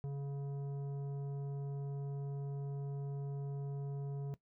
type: tone with tanh clipping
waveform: sine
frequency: 140.2 Hz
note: C#3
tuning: 20 cents sharp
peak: -39 dBFS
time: 0.04-4.34 s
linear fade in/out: 0 ms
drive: 10 dB
effects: noise-tail reverb RT60 0.1 s tail -17 dB re dry